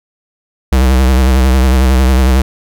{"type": "tone with vibrato", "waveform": "square", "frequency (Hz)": 64.8, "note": "C2", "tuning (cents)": -16, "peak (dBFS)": -7, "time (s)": [0.72, 2.42], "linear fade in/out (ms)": 5, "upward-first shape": "sine", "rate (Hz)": 11, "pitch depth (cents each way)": 65, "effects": []}